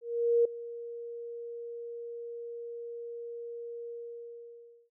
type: tone with ADSR envelope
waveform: sine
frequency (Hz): 470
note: A#4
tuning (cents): +14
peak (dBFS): -20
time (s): 0.01-4.9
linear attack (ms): 440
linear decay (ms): 5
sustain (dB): -18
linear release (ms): 1000
effects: none